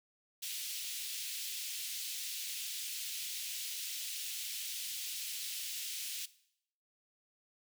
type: high-pass noise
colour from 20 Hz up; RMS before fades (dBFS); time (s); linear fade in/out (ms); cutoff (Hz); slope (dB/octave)
pink; -41; 0.42-6.26; 10; 2800; 24
effects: noise-tail reverb RT60 0.7 s tail -18 dB re dry